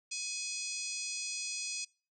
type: harmonic tone with a mistuned harmonic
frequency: 841 Hz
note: G#5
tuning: 22 cents sharp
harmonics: 3 / 4 / 5 / 6 / 7 / 8 / 9 / 10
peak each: -42 / -50 / -46 / -43 / -43 / -43 / -53 / -45 dBFS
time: 0.11-1.85 s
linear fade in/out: 10 ms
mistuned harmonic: 6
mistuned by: -52 cents
effects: noise-tail reverb RT60 0.4 s tail -26 dB re dry